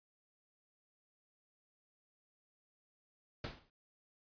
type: noise with exponential decay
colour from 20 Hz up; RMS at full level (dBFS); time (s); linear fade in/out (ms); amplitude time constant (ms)
pink; -39; 3.44-3.7; 2; 56
effects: resampled to 11025 Hz